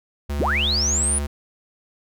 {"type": "tone", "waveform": "square", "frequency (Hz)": 72.1, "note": "D2", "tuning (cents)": -31, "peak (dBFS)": -24, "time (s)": [0.29, 1.27], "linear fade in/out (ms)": 10}
{"type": "linear sweep", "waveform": "sine", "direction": "up", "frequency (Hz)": [44.48, 9950], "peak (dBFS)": -19, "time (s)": [0.39, 1.19], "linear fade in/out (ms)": 10}
{"effects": []}